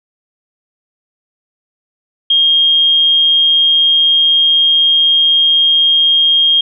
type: tone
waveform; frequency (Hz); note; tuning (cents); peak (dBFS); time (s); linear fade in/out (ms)
sine; 3232; G#7; -48; -7; 2.3-6.61; 5
effects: none